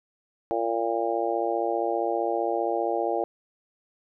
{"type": "harmonic tone", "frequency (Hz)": 115.2, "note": "A#2", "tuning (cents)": -20, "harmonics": [3, 4, 5, 6, 7], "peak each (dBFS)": [-30, -30, -30, -30, -30], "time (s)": [0.51, 3.24], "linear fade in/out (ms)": 0, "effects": []}